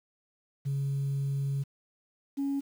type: tone pair in turn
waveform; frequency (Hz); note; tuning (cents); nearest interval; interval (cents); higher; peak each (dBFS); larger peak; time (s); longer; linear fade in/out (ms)
sine; 138.59 / 277.9; C#3 / C#4; 0 / +4; octave; 1204; second; -26; neither; 0.65-1.64 / 2.37-2.61; first; 20
effects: tanh soft clip ceiling -25 dBFS + 9-bit